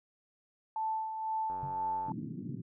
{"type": "tone with tremolo", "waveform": "sine", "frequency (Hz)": 880, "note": "A5", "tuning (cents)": 0, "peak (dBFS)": -30, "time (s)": [0.76, 2.12], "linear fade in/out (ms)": 2, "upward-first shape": "sine", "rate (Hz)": 2, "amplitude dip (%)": 50}
{"type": "click train", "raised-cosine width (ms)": 1, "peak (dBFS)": -35, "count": 56, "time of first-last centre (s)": [1.5, 2.096], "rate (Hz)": 92.3}
{"type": "tone with exponential decay", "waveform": "sine", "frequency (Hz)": 140, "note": "C#3", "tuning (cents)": 18, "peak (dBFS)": -35, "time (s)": [1.63, 1.86], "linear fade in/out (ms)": 0, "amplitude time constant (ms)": 48}
{"type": "band-pass noise", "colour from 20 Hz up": "white", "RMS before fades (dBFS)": -40, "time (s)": [2.06, 2.62], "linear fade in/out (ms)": 20, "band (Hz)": [110, 310], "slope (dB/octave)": 48}
{"effects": []}